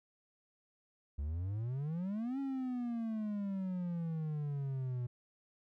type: exponential two-way sweep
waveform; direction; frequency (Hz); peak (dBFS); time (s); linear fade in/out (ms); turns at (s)
triangle; up then down; 68.3 to 277.2 to 120.9; -33; 1.18-5.07; 10; 2.39
effects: none